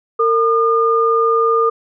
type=tone pair together; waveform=sine; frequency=455.9 / 1212.5 Hz; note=A#4 / D#6; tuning=-39 / -45 cents; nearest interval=octave + perfect fourth; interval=1694 cents; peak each=-14 dBFS; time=0.19-1.7 s; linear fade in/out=10 ms; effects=none

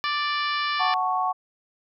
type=harmonic tone; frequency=587.3 Hz; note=D5; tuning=in tune; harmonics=2 / 3 / 4 / 5 / 6 / 7 / 8 / 9; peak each=-26 / -30 / -32 / -34 / -36 / -37 / -38 / -39 dBFS; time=0.04-0.94 s; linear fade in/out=0 ms
type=chord; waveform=sine; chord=F# minor; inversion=none; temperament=equal; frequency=740 / 880 / 1108.7 Hz; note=F#5 / A5 / C#6; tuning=0 / 0 / 0 cents; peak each=-25 / -29 / -25 dBFS; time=0.79-1.33 s; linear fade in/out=20 ms
effects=none

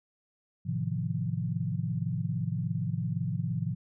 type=chord; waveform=sine; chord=F dominant seventh; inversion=first; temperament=just; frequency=109.13 / 130.96 / 157.15 / 174.61 Hz; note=A2 / C3 / Eb3 / F3; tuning=-14 / +2 / +18 / 0 cents; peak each=-34 dBFS; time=0.65-3.75 s; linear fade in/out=20 ms; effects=none

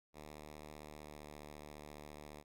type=tone with pitch glide; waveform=5% pulse; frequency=75.5 to 74.55 Hz; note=D2 to D2; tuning=+48 to +27 cents; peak=-39 dBFS; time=0.13-2.44 s; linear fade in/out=50 ms; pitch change=-21 cents; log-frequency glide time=0.91-1.21 s; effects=none

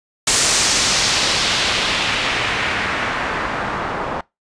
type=noise with low-pass filter sweep; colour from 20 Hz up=white; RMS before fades=-19 dBFS; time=0.27-4.21 s; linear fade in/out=5 ms; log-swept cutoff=7900 to 1000 Hz; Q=1.3; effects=noise-tail reverb RT60 0.2 s tail -22 dB re dry + resampled to 22050 Hz

